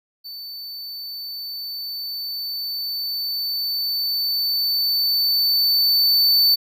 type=tone with level ramp; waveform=square; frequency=4524 Hz; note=C#8; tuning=34 cents sharp; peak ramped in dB=-33 to -13 dBFS; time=0.24-6.56 s; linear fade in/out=20 ms; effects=none